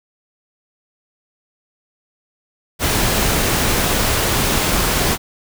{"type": "noise", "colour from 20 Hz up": "pink", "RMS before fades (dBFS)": -17, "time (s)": [2.79, 5.18], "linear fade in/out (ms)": 50, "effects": []}